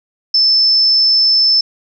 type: tone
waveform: sine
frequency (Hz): 5274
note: E8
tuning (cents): 0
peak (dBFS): -8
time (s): 0.34-1.61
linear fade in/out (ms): 5
effects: none